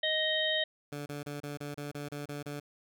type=harmonic tone; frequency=624 Hz; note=D#5; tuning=5 cents sharp; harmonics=1 / 3 / 5 / 6; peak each=-33 / -33 / -33 / -33 dBFS; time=0.03-0.64 s; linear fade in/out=5 ms
type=tone bursts; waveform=15% pulse; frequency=145.3 Hz; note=D3; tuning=18 cents flat; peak=-31 dBFS; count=10; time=0.92-2.599 s; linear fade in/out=5 ms; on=140 ms; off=31 ms
effects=none